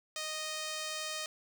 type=tone; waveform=5% pulse; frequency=621 Hz; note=D#5; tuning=3 cents flat; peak=-25 dBFS; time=0.16-1.26 s; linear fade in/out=2 ms; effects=none